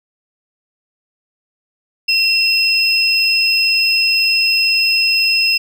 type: tone pair together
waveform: triangle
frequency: 2709 / 5114 Hz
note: E7 / D#8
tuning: +47 / +47 cents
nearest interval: major seventh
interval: 1100 cents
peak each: -13 dBFS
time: 2.08-5.58 s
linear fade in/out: 10 ms
effects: none